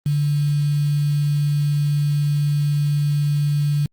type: tone with quantisation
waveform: sine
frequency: 146 Hz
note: D3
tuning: 10 cents flat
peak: -16 dBFS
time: 0.06-3.86 s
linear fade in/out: 2 ms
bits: 6
effects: Opus 32 kbps